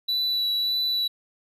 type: tone with vibrato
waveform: triangle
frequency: 3951 Hz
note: B7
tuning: in tune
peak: -21 dBFS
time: 0.08-1.08 s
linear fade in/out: 10 ms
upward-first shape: sine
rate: 1.7 Hz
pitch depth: 12 cents each way
effects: none